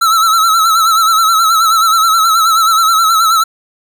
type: tone with vibrato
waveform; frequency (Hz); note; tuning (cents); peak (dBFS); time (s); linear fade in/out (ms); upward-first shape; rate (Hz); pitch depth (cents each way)
square; 1318.5; E6; 0; -8; 0.01-3.44; 10; sine; 9.4; 63
effects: none